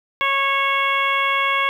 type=harmonic tone with a mistuned harmonic; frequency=550 Hz; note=C#5; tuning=14 cents flat; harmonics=1 / 2 / 3 / 4 / 5 / 6; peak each=-30 / -20 / -27 / -21 / -27 / -28 dBFS; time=0.21-1.69 s; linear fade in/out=0 ms; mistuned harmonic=6; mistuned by=+17 cents; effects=8-bit